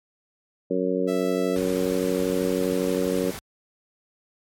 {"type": "harmonic tone", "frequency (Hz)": 92.5, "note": "F#2", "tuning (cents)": 0, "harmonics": [2, 3, 4, 5, 6], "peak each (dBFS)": [-29, -27, -28, -26, -29], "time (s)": [0.7, 3.31], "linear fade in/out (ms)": 10}
{"type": "tone", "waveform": "sawtooth", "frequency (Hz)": 659.3, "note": "E5", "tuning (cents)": 0, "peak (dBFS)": -28, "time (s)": [1.07, 1.57], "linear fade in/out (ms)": 20}
{"type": "noise", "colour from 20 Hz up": "pink", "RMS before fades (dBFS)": -36, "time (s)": [1.56, 3.39], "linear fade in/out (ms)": 0}
{"effects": ["high-pass 60 Hz 12 dB/octave", "MP3 64 kbps"]}